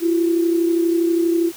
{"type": "tone pair together", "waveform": "sine", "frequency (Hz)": [337, 369.4], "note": ["E4", "F#4"], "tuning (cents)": [38, -3], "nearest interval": "major second", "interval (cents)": 159, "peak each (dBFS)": [-15, -24], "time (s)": [0, 1.52], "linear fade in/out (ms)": 50, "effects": ["white hiss -39 dBFS RMS until 1.56 s"]}